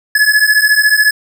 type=beating tone pair; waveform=square; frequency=1700 / 1714 Hz; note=G#6 / A6; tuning=+40 / -46 cents; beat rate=14 Hz; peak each=-11 / -12 dBFS; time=0.15-1.11 s; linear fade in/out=5 ms; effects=none